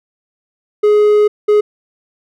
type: tone bursts at uneven times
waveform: triangle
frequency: 419.1 Hz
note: G#4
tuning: 16 cents sharp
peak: -5 dBFS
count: 2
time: 0.83-1.28 / 1.48-1.61 s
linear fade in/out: 10 ms
effects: none

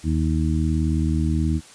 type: harmonic tone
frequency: 78.7 Hz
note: D#2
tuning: 20 cents sharp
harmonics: 1 / 2 / 3 / 4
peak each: -21 / -24 / -26 / -27 dBFS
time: 0.03-1.61 s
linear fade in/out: 50 ms
effects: white hiss -46 dBFS RMS until 1.74 s + resampled to 22050 Hz

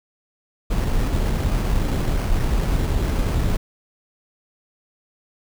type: noise with sample-and-hold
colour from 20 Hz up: brown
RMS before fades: -20 dBFS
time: 0.7-3.57 s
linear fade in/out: 10 ms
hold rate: 3675 Hz
effects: none

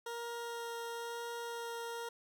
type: tone with vibrato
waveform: 20% pulse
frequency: 468.2 Hz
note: A#4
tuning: 8 cents sharp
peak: -35 dBFS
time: 0.06-2.09 s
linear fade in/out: 5 ms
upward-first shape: sine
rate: 1 Hz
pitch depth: 8 cents each way
effects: none

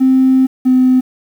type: tone pair in turn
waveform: triangle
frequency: 261.6 / 256.1 Hz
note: C4 / C4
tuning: 0 / -37 cents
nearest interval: unison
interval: 37 cents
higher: first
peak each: -3 dBFS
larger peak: neither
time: 0-0.47 / 0.65-1.01 s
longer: first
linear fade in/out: 20 ms
effects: tanh soft clip ceiling -4 dBFS + 7-bit

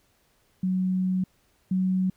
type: tone pair in turn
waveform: sine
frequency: 185.6 / 186.46 Hz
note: F#3 / F#3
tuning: +6 / +14 cents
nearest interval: unison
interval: 8 cents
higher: second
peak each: -22 / -21 dBFS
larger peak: second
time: 0.63-1.24 / 1.71-2.1 s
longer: first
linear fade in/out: 5 ms
effects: pink hiss -66 dBFS RMS until 2.16 s

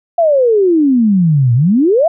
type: exponential two-way sweep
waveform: sine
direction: down then up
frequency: 700 to 114.9 to 700 Hz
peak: -7 dBFS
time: 0.18-2.08 s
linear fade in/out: 5 ms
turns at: 1.54 s
effects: none

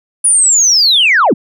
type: linear sweep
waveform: sine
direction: down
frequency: 9860 to 142.8 Hz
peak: -5 dBFS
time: 0.24-1.34 s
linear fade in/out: 10 ms
effects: tanh soft clip ceiling -2 dBFS

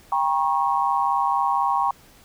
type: tone cluster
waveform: sine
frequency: 794 / 952 / 1096 Hz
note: G5 / A#5 / C#6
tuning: +22 / +36 / -20 cents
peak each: -23 dBFS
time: 0.12-1.91 s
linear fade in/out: 2 ms
effects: pink hiss -52 dBFS RMS until 2.24 s

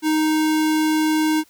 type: tone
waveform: square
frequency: 311.1 Hz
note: D#4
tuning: in tune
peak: -17 dBFS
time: 0.02-1.44 s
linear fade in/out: 50 ms
effects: white hiss -56 dBFS RMS until 1.49 s

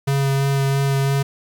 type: tone with vibrato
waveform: square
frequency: 137.7 Hz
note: C#3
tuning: 11 cents flat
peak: -17 dBFS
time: 0.07-1.23 s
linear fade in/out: 10 ms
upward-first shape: sine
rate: 3 Hz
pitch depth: 12 cents each way
effects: 9-bit

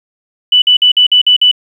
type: tone bursts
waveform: sine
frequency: 2975 Hz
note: F#7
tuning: 9 cents sharp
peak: -4 dBFS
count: 7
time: 0.52-1.514 s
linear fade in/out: 5 ms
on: 100 ms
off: 49 ms
effects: 7-bit

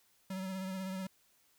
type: tone with vibrato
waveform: square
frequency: 189.2 Hz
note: F#3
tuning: 39 cents sharp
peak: -38 dBFS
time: 0.3-1.07 s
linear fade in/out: 5 ms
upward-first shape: triangle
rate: 16 Hz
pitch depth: 38 cents each way
effects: white hiss -70 dBFS RMS until 1.58 s

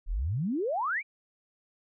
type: exponential sweep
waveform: sine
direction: up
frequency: 32.77 to 2426 Hz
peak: -27 dBFS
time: 0.06-1.03 s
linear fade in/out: 50 ms
effects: none

